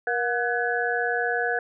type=tone cluster; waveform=sine; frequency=475.6 / 720 / 1500 / 1688 Hz; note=A#4 / F#5 / F#6 / G#6; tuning=+35 / -47 / +23 / +28 cents; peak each=-28 dBFS; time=0.07-1.59 s; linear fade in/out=2 ms; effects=none